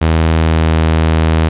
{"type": "tone with pitch glide", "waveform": "sawtooth", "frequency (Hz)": [80.7, 80.14], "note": ["E2", "E2"], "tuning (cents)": [-36, -48], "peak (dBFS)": -5, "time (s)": [0.01, 1.49], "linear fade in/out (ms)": 10, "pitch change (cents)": -12, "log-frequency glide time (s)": [0.42, 0.84], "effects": ["resampled to 8000 Hz", "7-bit"]}